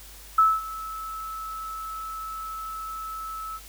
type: tone with ADSR envelope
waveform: sine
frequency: 1305 Hz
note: E6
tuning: 18 cents flat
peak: -13 dBFS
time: 0.38-3.6 s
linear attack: 6 ms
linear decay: 220 ms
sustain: -19 dB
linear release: 46 ms
effects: added 50 Hz sine -47 dBFS peak until 3.68 s + white hiss -47 dBFS RMS until 3.68 s